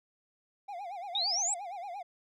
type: tone with vibrato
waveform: triangle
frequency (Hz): 751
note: F#5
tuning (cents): +26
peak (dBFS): -36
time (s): 0.68-2.03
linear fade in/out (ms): 10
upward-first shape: sine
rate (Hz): 8.7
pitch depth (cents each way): 170
type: exponential sweep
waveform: sine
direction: up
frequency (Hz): 3611 to 8020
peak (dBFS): -28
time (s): 1.15-1.54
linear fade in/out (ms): 2
effects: none